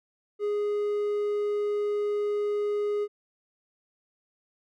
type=tone; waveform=triangle; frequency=414.2 Hz; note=G#4; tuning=5 cents flat; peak=-23 dBFS; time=0.39-3.08 s; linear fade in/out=50 ms; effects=none